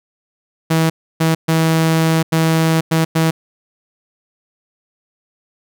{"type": "tone bursts at uneven times", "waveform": "sawtooth", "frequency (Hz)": 161.7, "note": "E3", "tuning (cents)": -33, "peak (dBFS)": -8, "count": 6, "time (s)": [[0.7, 0.9], [1.2, 1.35], [1.48, 2.23], [2.32, 2.81], [2.91, 3.05], [3.15, 3.31]], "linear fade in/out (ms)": 10, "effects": []}